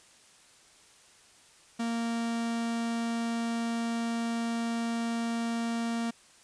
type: tone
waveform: 45% pulse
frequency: 231.7 Hz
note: A#3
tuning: 10 cents flat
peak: -29 dBFS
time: 1.79-6.11 s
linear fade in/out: 10 ms
effects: white hiss -58 dBFS RMS until 6.43 s + resampled to 22050 Hz